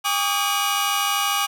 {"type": "tone cluster", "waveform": "sawtooth", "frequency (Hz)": [806, 1138, 1231, 2903], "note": ["G5", "C#6", "D#6", "F#7"], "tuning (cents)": [48, 45, -19, -34], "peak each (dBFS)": -22, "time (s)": [0.04, 1.47], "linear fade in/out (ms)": 20, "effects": []}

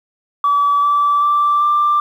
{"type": "tone with pitch steps", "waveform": "sine", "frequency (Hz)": [1148, 1159.3, 1170.8, 1182.3], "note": ["D6", "D6", "D6", "D6"], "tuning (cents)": [-40, -23, -6, 11], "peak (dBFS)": -10, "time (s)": [0.44, 2], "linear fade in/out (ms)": 2, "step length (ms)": 390, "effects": ["tanh soft clip ceiling -7 dBFS", "8-bit"]}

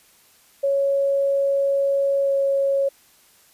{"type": "tone with pitch glide", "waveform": "sine", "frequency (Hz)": [554.4, 550.9], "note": ["C#5", "C#5"], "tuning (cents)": [0, -11], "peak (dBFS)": -17, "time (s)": [0.63, 2.89], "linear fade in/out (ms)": 10, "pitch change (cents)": -11, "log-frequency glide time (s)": [2.23, 2.31], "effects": ["white hiss -55 dBFS RMS until 3.53 s", "resampled to 32000 Hz"]}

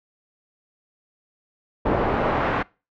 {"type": "noise with band-pass filter sweep", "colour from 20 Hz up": "brown", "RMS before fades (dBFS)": -22, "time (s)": [1.85, 2.63], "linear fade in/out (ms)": 10, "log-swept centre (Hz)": [630, 1400], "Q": 0.85, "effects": ["noise-tail reverb RT60 0.3 s tail -23 dB re dry", "low-pass 3000 Hz 12 dB/octave"]}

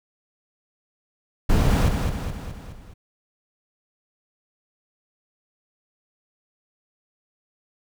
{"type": "noise with echo", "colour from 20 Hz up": "brown", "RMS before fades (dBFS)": -17, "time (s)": [1.49, 1.89], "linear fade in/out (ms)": 10, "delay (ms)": 210, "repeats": 5, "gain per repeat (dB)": -5, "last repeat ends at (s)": 2.94, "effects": []}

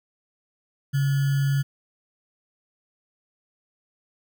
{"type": "tone with sample-and-hold", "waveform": "sine", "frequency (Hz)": 138.8, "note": "C#3", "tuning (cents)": 3, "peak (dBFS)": -19, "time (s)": [0.93, 1.63], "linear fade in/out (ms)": 20, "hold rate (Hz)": 1575, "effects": []}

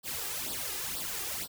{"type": "noise with flanger", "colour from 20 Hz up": "white", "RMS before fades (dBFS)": -36, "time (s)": [0.03, 1.48], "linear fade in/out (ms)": 50, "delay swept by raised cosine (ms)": [0.22, 2.52], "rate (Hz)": 2.1, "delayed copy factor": 0.75, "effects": []}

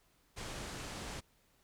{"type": "low-pass noise", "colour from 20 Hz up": "pink", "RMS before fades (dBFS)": -44, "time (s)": [0.36, 1.21], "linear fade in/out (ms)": 20, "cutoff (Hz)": 9200, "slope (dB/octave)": 24, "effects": ["pink hiss -71 dBFS RMS until 1.63 s"]}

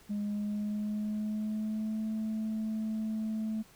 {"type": "tone with pitch glide", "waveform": "sine", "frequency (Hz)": [206.2, 218.5], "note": ["G#3", "A3"], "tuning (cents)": [-12, -12], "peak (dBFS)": -29, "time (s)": [0.09, 3.63], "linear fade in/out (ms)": 20, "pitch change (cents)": 100, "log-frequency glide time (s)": [0.21, 2.05], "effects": ["tanh soft clip ceiling -29 dBFS", "pink hiss -59 dBFS RMS until 3.75 s"]}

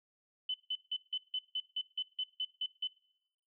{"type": "tone bursts", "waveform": "sine", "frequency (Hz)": 3022, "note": "F#7", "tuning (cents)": 36, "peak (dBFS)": -32, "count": 12, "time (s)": [0.49, 2.874], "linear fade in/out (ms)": 5, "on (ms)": 52, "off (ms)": 160, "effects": ["noise-tail reverb RT60 0.8 s tail -22 dB re dry"]}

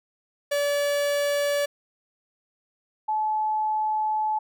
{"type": "tone pair in turn", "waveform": ["45% pulse", "sine"], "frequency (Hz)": [575, 861.5], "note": ["D5", "A5"], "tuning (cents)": [-37, -37], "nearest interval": "perfect fifth", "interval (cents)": 700, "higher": "second", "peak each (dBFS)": -22, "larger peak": "neither", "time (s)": [[0.51, 1.66], [3.08, 4.39]], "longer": "second", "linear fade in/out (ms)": 10, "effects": []}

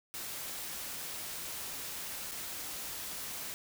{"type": "noise with dropouts", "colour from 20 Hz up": "white", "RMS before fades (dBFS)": -41, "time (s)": [0.14, 3.54], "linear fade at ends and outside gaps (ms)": 0, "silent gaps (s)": [2.312, 2.317], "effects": []}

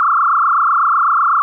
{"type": "tone with frequency modulation", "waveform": "sine", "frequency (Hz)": 1249, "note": "D#6", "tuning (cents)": 6, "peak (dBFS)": -10, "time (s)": [0, 1.42], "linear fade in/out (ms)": 0, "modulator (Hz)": 28, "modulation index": 5.3, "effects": []}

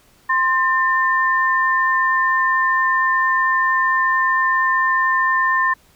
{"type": "tone pair together", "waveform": "sine", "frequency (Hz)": [1048, 1797.8], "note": ["C6", "A6"], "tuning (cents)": [2, 37], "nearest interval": "major sixth", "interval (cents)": 935, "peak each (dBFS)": -17, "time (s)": [0.29, 5.74], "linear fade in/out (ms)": 10, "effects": ["pink hiss -54 dBFS RMS until 5.95 s"]}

